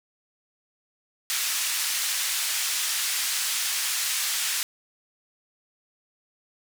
white band-pass noise, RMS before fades -27 dBFS, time 1.3-4.63 s, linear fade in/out 0 ms, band 1600 to 10000 Hz, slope 12 dB/octave, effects none

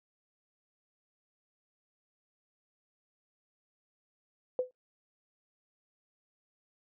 sine tone with exponential decay, 505 Hz, B4, 39 cents sharp, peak -23 dBFS, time 4.59-4.71 s, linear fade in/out 1 ms, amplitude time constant 26 ms, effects noise-tail reverb RT60 0.2 s tail -26 dB re dry

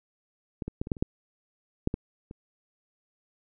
clicks, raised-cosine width 3 ms, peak -19 / -20 / -16 / -24 / -12 / -30 / -11 / -11 / -16 / -28 dBFS, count 10, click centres 0.622 / 0.68 / 0.815 / 0.871 / 0.918 / 0.968 / 1.025 / 1.874 / 1.941 / 2.311 s, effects none

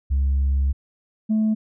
sine tone pair in turn, 68.4 / 217.2 Hz, C#2 / A3, -23 / -22 cents, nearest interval octave + minor sixth, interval 2001 cents, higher second, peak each -15 dBFS, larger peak neither, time 0.1-0.73 / 1.29-1.55 s, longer first, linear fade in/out 20 ms, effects tanh soft clip ceiling -15 dBFS

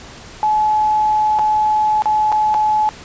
sine tone with dropouts, 855 Hz, A5, 50 cents flat, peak -12 dBFS, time 0.43-2.89 s, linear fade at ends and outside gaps 0 ms, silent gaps 1.388-1.393 / 2.021-2.057 / 2.319-2.325 / 2.542-2.547 s, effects pink hiss -37 dBFS RMS until 3.04 s + resampled to 16000 Hz

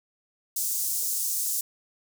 pink high-pass noise, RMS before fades -28 dBFS, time 0.56-1.61 s, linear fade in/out 5 ms, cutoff 6500 Hz, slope 24 dB/octave, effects none

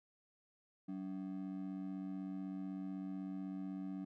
triangle ring-modulated tone, 237 Hz, A#3, 29 cents sharp, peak -36 dBFS, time 0.88-4.05 s, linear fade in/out 10 ms, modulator 48 Hz, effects none

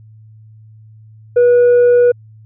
sine tone with tanh clipping, 485.8 Hz, B4, 29 cents flat, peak -7 dBFS, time 1.36-2.12 s, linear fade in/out 10 ms, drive 2 dB, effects added 109 Hz sine -38 dBFS peak until 2.45 s

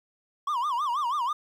triangle tone with vibrato, 1069 Hz, C6, 37 cents sharp, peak -23 dBFS, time 0.47-1.33 s, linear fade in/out 5 ms, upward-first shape sine, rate 6.2 Hz, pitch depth 230 cents each way, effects 10-bit

